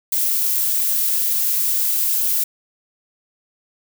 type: noise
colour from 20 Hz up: violet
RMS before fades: -19 dBFS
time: 0.12-2.44 s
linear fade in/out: 5 ms
effects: none